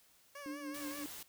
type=tone with vibrato; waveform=15% pulse; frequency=554.4 Hz; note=C#5; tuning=in tune; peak=-40 dBFS; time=0.35-1.04 s; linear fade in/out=5 ms; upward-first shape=triangle; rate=5.2 Hz; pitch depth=87 cents each way
type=tone with tremolo; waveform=sine; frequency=293.7 Hz; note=D4; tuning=in tune; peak=-39 dBFS; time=0.46-1.06 s; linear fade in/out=0 ms; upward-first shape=triangle; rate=5.5 Hz; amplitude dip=75%
type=noise; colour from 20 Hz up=white; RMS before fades=-48 dBFS; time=0.74-1.23 s; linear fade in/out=5 ms
effects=white hiss -67 dBFS RMS until 1.28 s